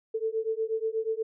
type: beating tone pair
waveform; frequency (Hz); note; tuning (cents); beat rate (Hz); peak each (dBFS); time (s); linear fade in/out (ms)
sine; 440 / 448.3; A4 / A4; 0 / +32; 8.3; -30; 0.14-1.23; 10
effects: none